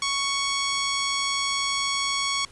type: tone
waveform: 10% pulse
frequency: 1112 Hz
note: C#6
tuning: 5 cents sharp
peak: -15 dBFS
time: 0.02-2.45 s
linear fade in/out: 2 ms
effects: pink hiss -51 dBFS RMS until 2.51 s + resampled to 24000 Hz